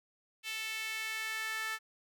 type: tone with high-pass filter sweep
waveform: sawtooth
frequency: 440 Hz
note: A4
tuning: in tune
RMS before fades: -38 dBFS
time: 0.43-1.79 s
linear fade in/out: 50 ms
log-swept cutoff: 2600 to 1600 Hz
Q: 2.8
effects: none